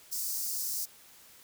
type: high-pass noise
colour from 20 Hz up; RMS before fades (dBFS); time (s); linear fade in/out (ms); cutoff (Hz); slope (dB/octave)
white; -34; 0.11-0.86; 20; 4700; 48
effects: white hiss -56 dBFS RMS until 1.43 s